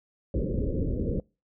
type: low-pass noise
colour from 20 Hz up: pink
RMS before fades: -28 dBFS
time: 0.34-1.2 s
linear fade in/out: 2 ms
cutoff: 550 Hz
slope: 96 dB/octave
effects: noise-tail reverb RT60 0.3 s tail -26 dB re dry